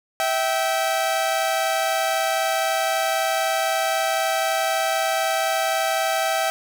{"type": "tone pair together", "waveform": "sawtooth", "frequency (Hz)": [651.1, 775], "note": ["E5", "G5"], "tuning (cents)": [-22, -20], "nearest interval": "minor third", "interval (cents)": 302, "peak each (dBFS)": -19, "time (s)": [0.2, 6.5], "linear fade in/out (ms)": 0, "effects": []}